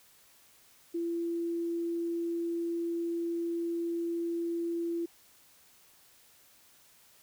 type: tone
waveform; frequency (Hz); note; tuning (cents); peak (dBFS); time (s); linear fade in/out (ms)
sine; 338.4; E4; +45; -30; 0.94-5.06; 10
effects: white hiss -61 dBFS RMS until 7.22 s